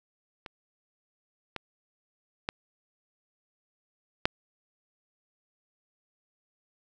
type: clicks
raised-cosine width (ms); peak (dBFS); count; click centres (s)
0.3; -24 / -18 / -13 / -6; 4; 0.462 / 1.563 / 2.489 / 4.255
effects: none